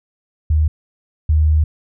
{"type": "tone pair in turn", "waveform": "sine", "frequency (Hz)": [77.1, 77.1], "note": ["D#2", "D#2"], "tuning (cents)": [-15, -15], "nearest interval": "unison", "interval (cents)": 0, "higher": "neither", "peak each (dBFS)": [-11, -10], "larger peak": "second", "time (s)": [[0.5, 0.68], [1.29, 1.64]], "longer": "second", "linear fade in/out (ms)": 5, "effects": []}